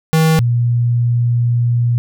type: tone pair in turn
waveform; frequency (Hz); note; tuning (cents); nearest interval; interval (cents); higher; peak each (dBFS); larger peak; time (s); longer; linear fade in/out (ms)
square / sine; 159.7 / 119.64; D#3 / A#2; +45 / +45; perfect fourth; 500; first; -10 / -11; first; 0.13-0.39 / 0.39-1.98; second; 0
effects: none